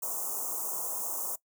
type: band-stop noise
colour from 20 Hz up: white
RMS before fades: -34 dBFS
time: 0.02-1.36 s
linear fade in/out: 10 ms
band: 1200 to 6300 Hz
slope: 48 dB/octave
effects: noise-tail reverb RT60 0.1 s tail -20 dB re dry + high-pass 400 Hz 12 dB/octave